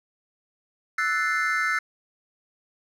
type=chord; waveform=triangle; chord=F# half-diminished seventh; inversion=third; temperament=equal; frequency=1318.5 / 1480 / 1760 / 2093 Hz; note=E6 / F#6 / A6 / C7; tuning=0 / 0 / 0 / 0 cents; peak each=-26 dBFS; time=0.98-1.79 s; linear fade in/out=5 ms; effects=none